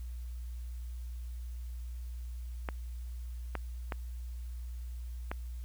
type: clicks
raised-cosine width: 0.5 ms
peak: -20 dBFS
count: 4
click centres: 2.688 / 3.553 / 3.922 / 5.315 s
effects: added 60 Hz sine -38 dBFS peak until 5.64 s + white hiss -63 dBFS RMS until 5.64 s